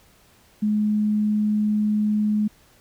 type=tone; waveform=sine; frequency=211.2 Hz; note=G#3; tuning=29 cents sharp; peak=-18 dBFS; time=0.62-2.48 s; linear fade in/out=10 ms; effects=pink hiss -56 dBFS RMS until 2.8 s